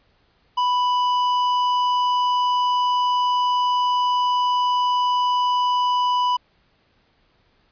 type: tone with tanh clipping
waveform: triangle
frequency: 990 Hz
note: B5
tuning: 4 cents sharp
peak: -19 dBFS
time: 0.57-6.37 s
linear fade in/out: 10 ms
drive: 15 dB
effects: pink hiss -62 dBFS RMS until 7.71 s + resampled to 11025 Hz